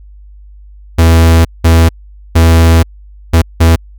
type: tone bursts at uneven times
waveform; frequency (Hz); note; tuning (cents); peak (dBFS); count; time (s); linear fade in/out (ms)
45% pulse; 82.41; E2; 0; -3; 5; 0.98-1.45 / 1.64-1.89 / 2.35-2.83 / 3.33-3.42 / 3.6-3.76; 10
effects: added 50 Hz sine -32 dBFS peak until 3.98 s